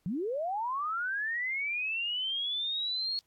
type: linear sweep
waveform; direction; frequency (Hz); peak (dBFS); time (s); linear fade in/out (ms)
sine; up; 156.4 to 4338; -30; 0.06-3.19; 0
effects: pink hiss -74 dBFS RMS until 3.26 s + AAC 64 kbps